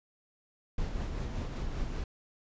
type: noise with tremolo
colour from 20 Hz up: brown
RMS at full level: -33 dBFS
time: 0.78-2.04 s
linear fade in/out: 2 ms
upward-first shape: sine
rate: 5.2 Hz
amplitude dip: 35%
effects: resampled to 16000 Hz